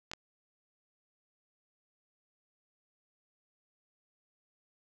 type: clicks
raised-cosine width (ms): 0.2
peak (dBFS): -22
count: 2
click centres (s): 0.115 / 0.135
effects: none